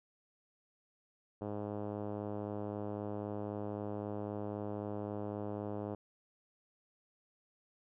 5% pulse tone with low-pass filter, 103.83 Hz, G#2, in tune, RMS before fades -40 dBFS, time 1.41-5.95 s, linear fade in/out 5 ms, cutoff 530 Hz, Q 0.92, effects none

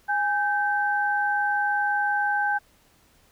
sine tone pair together, 823 / 1553.6 Hz, G#5 / G6, -16 / -16 cents, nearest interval major seventh, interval 1100 cents, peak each -24 dBFS, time 0.08-2.59 s, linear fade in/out 20 ms, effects pink hiss -60 dBFS RMS until 3.31 s

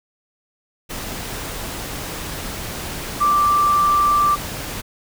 sine tone in noise, 1174.7 Hz, D6, in tune, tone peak -13 dBFS, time 3.2-4.36 s, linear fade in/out 20 ms, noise pink, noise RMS -29 dBFS, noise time 0.89-4.82 s, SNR +13 dB, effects none

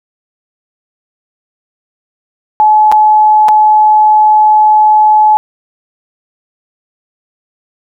sine tone with dropouts, 855 Hz, A5, 50 cents flat, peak -3 dBFS, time 2.6-5.37 s, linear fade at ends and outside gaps 0 ms, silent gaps 2.916-2.923 / 3.484-3.488 s, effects none

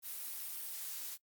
blue noise, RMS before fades -43 dBFS, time 0.02-1.18 s, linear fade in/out 50 ms, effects noise-tail reverb RT60 0.1 s tail -23 dB re dry + Opus 32 kbps

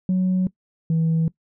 sine tone pair in turn, 185 / 162.53 Hz, F#3 / E3, 0 / -24 cents, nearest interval major second, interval 224 cents, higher first, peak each -15 dBFS, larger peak neither, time 0.09-0.47 / 0.9-1.28 s, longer neither, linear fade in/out 2 ms, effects noise-tail reverb RT60 0.1 s tail -21 dB re dry + tanh soft clip ceiling -15 dBFS

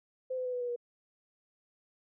sine tone with pitch steps, 515 / 507.9 / 500.9 / 494 / 487.2 / 480.5 Hz, C5 / B4 / B4 / B4 / B4 / B4, -28 / +48 / +24 / 0 / -24 / -48 cents, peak -32 dBFS, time 0.3-0.762 s, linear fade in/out 10 ms, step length 77 ms, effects none

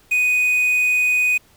triangle tone with quantisation, 2489 Hz, D#7, in tune, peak -13 dBFS, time 0.11-1.38 s, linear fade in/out 10 ms, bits 6, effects pink hiss -54 dBFS RMS until 1.56 s

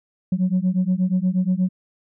sine beating tone pair, 180 / 188.4 Hz, F#3 / F#3, -47 / +32 cents, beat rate 8.4 Hz, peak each -19 dBFS, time 0.32-1.69 s, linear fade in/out 5 ms, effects tanh soft clip ceiling -13 dBFS

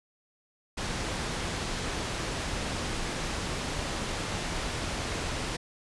pink low-pass noise, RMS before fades -33 dBFS, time 0.77-5.57 s, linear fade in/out 10 ms, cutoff 7300 Hz, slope 12 dB/octave, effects resampled to 24000 Hz

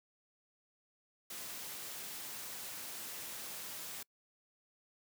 white noise, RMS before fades -45 dBFS, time 1.3-4.03 s, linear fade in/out 5 ms, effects noise-tail reverb RT60 0.1 s tail -26 dB re dry + high-pass 100 Hz 12 dB/octave

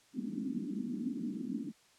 pink band-pass noise, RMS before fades -38 dBFS, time 0.13-1.73 s, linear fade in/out 50 ms, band 200 to 290 Hz, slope 48 dB/octave, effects white hiss -65 dBFS RMS until 1.98 s + low-pass 8000 Hz 12 dB/octave

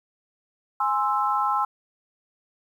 sine chord, Ab augmented, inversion none, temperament equal, 830.6 / 1046.5 / 1318.5 Hz, Ab5 / C6 / E6, 0 / 0 / 0 cents, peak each -25 dBFS, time 0.8-1.65 s, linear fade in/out 5 ms, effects 9-bit

